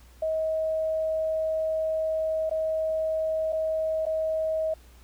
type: tone with dropouts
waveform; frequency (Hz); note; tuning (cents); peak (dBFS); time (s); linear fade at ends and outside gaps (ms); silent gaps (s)
sine; 635; D#5; +35; -24; 0.22-4.74; 5; 2.496-2.511 / 3.524-3.528 / 4.055-4.064
effects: added 60 Hz sine -50 dBFS peak until 5.03 s + pink hiss -58 dBFS RMS until 5.03 s